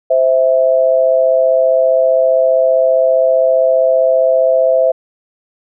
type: tone pair together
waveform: sine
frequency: 520 / 655.2 Hz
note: C5 / E5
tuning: -11 / -11 cents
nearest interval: major third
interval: 400 cents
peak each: -11 dBFS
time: 0.1-4.92 s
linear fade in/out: 10 ms
effects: none